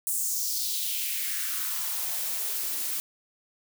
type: noise with high-pass filter sweep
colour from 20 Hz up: blue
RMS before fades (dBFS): -30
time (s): 0.07-3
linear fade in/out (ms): 0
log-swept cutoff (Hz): 8800 to 210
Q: 2.6
effects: none